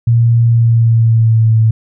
sine tone with pitch glide, 116.9 to 111.3 Hz, A#2 to A2, +5 to +20 cents, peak -6 dBFS, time 0.07-1.71 s, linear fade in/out 5 ms, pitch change -85 cents, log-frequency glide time 0.46-1.59 s, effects none

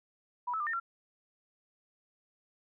sine tone with pitch steps, 978 / 1305 / 1197 / 1819 / 1367 Hz, B5 / E6 / D6 / A#6 / F6, -17 / -18 / +33 / -43 / -37 cents, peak -31 dBFS, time 0.47-0.8 s, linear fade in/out 10 ms, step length 66 ms, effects none

